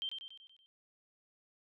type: tone with echo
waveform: sine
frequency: 3142 Hz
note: G7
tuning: 3 cents sharp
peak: -35 dBFS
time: 0.02-0.09 s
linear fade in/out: 0 ms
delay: 95 ms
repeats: 6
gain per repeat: -5 dB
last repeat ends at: 0.66 s
effects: none